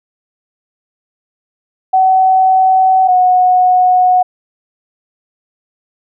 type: tone pair in turn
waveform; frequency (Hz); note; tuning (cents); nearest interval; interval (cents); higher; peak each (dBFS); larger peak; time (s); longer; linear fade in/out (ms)
sine; 755 / 732.2; F#5 / F#5; +35 / -18; minor second; 53; first; -6; neither; 1.93-3.08 / 3.08-4.23; neither; 10
effects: none